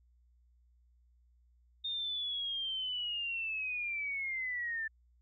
sine linear sweep, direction down, 3672 to 1760 Hz, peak -34 dBFS, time 1.84-4.88 s, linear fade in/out 10 ms, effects added 60 Hz sine -64 dBFS peak until 5.21 s

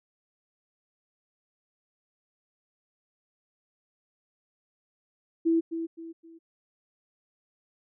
sine tone with echo, 329.6 Hz, E4, in tune, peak -20 dBFS, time 5.45-5.61 s, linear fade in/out 20 ms, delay 260 ms, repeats 3, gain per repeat -9 dB, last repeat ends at 6.39 s, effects none

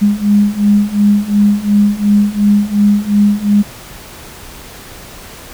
sine beating tone pair, 203.9 / 206.7 Hz, G#3 / G#3, -32 / -8 cents, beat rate 2.8 Hz, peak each -12 / -10 dBFS, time 0.01-3.63 s, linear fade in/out 20 ms, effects pink hiss -33 dBFS RMS until 5.53 s

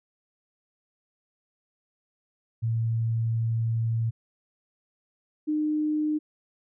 sine tone pair in turn, 114 / 304.3 Hz, A#2 / D#4, -38 / -38 cents, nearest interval octave + perfect fourth, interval 1700 cents, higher second, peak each -23 dBFS, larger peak neither, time 2.62-4.11 / 5.47-6.19 s, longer first, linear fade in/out 20 ms, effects none

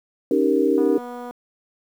sine chord, Eb dominant seventh, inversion third, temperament equal, 277.2 / 311.1 / 392 / 466.2 Hz, Db4 / Eb4 / G4 / Bb4, 0 / 0 / 0 / 0 cents, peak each -21 dBFS, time 0.31-0.98 s, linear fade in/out 2 ms
click train, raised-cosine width 1 ms, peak -22 dBFS, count 130, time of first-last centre 0.78-1.309 s, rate 244 Hz
effects high-pass 150 Hz 12 dB/octave + 8-bit

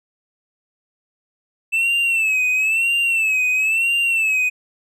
triangle tone with vibrato, 2637 Hz, E7, in tune, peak -14 dBFS, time 1.72-4.5 s, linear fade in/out 20 ms, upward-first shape sine, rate 1 Hz, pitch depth 94 cents each way, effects none

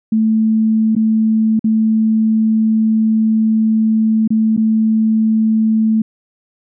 sine tone with dropouts, 220 Hz, A3, in tune, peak -10 dBFS, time 0.12-6.02 s, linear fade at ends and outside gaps 5 ms, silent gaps 0.952-0.963 / 1.594-1.642 / 4.277-4.304 / 4.566-4.575 s, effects none

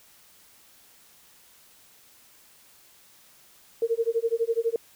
sine tone with tremolo, 459.5 Hz, A#4, 25 cents flat, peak -19 dBFS, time 3.82-4.76 s, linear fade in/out 2 ms, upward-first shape sine, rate 12 Hz, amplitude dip 100%, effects white hiss -56 dBFS RMS until 4.95 s

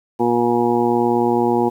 harmonic tone, 119.4 Hz, A#2, 42 cents sharp, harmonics 1 / 2 / 3 / 4 / 6 / 7 / 8, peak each -30 / -20 / -18 / -23 / -26 / -21 / -26 dBFS, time 0.19-1.7 s, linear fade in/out 20 ms, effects 8-bit

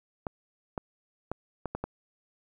clicks, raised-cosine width 1 ms, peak -18 dBFS, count 6, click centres 0.268 / 0.778 / 1.316 / 1.657 / 1.75 / 1.84 s, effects 10-bit

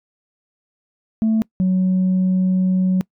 sine tone pair in turn, 220.8 / 185.67 Hz, A3 / F#3, +6 / +6 cents, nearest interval minor third, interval 300 cents, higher first, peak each -12 dBFS, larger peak neither, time 1.22-1.42 / 1.6-3.01 s, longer second, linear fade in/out 0 ms, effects noise-tail reverb RT60 0.1 s tail -25 dB re dry + tanh soft clip ceiling -12 dBFS

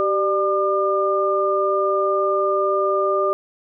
sine tone cluster, 387.9 / 596 / 1203 Hz, G4 / D5 / D6, -18 / +25 / +41 cents, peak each -21 dBFS, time 0-3.33 s, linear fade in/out 0 ms, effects none

